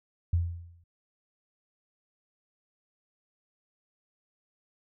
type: tone with exponential decay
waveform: sine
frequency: 85.5 Hz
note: F2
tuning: 36 cents flat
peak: -20 dBFS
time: 0.33-0.84 s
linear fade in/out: 5 ms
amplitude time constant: 110 ms
effects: none